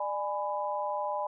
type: chord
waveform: sine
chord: G# diminished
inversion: second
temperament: just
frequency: 598 / 830.6 / 996.7 Hz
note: D5 / G#5 / B5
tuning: +31 / 0 / +16 cents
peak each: -34 dBFS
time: 0-1.27 s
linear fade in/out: 5 ms
effects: none